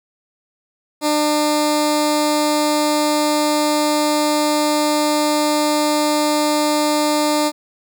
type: tone with notch filter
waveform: 10% pulse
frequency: 300 Hz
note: D4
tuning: 37 cents sharp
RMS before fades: -17 dBFS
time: 1.01-7.52 s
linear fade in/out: 50 ms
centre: 1600 Hz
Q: 1.1
effects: none